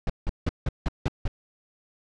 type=noise bursts; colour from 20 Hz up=brown; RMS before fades=-24 dBFS; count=7; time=0.07-1.279 s; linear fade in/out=2 ms; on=27 ms; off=170 ms; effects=low-pass 5000 Hz 12 dB/octave